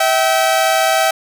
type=tone pair together; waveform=sawtooth; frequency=648 / 770.6 Hz; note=E5 / G5; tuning=-30 / -30 cents; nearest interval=minor third; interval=300 cents; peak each=-11 dBFS; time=0-1.11 s; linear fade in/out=5 ms; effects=none